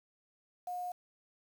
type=tone with quantisation; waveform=sine; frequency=718 Hz; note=F5; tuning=48 cents sharp; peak=-36 dBFS; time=0.67-0.92 s; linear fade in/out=5 ms; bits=9; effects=none